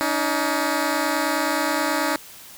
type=tone pair together; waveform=10% pulse; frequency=285.4 / 314.8 Hz; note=D4 / D#4; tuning=-49 / +20 cents; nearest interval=major second; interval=169 cents; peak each=-15 dBFS; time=0.01-2.16 s; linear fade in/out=0 ms; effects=white hiss -43 dBFS RMS until 2.57 s